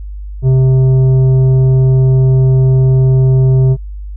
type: tone with tanh clipping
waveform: sine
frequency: 130.81 Hz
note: C3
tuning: in tune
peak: -7 dBFS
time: 0.42-3.77 s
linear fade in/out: 50 ms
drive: 8 dB
effects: added 50 Hz sine -22 dBFS peak until 4.16 s